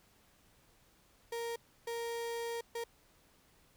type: tone bursts at uneven times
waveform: 35% pulse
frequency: 466.2 Hz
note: A#4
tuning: in tune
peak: -35 dBFS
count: 3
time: 1.32-1.56 / 1.87-2.61 / 2.75-2.84 s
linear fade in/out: 5 ms
effects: pink hiss -67 dBFS RMS until 3.76 s